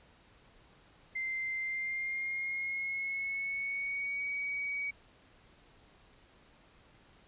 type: tone with pitch glide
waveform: sine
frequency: 2084 to 2260 Hz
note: C7 to C#7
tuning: -7 to +33 cents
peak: -33 dBFS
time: 1.15-4.91 s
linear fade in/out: 10 ms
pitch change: +140 cents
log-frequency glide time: 1.58-4.27 s
effects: pink hiss -62 dBFS RMS until 7.27 s + resampled to 8000 Hz